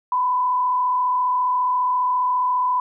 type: tone with frequency modulation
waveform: sine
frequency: 1000 Hz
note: B5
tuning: 21 cents sharp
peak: -17 dBFS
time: 0.12-2.8 s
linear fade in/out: 2 ms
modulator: 34.7 Hz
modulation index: 0.46
effects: none